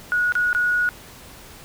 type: tone with dropouts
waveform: sine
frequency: 1456 Hz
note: F#6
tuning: 28 cents flat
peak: -17 dBFS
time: 0.12-0.89 s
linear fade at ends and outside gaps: 0 ms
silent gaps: 0.322-0.353 / 0.53-0.549 s
effects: pink hiss -43 dBFS RMS until 1.64 s